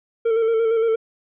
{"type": "tone with vibrato", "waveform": "triangle", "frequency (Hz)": 452.4, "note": "A4", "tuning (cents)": 48, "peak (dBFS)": -14, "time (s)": [0.25, 0.96], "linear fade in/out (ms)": 10, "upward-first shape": "square", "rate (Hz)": 8.7, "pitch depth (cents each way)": 30, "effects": ["resampled to 8000 Hz"]}